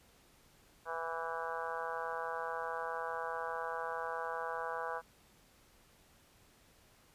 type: harmonic tone with a mistuned harmonic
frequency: 164.81 Hz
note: E3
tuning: in tune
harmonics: 3 / 4 / 5 / 6 / 7 / 8 / 9 / 10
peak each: -43 / -45 / -44 / -43 / -44 / -49 / -45 / -50 dBFS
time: 0.85-5.02 s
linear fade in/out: 50 ms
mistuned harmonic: 10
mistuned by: -49 cents
effects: pink hiss -65 dBFS RMS until 7.14 s + resampled to 32000 Hz